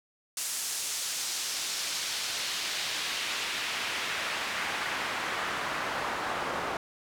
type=noise with band-pass filter sweep; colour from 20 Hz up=pink; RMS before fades=-33 dBFS; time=0.37-6.77 s; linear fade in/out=2 ms; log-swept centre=8200 to 910 Hz; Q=0.96; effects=none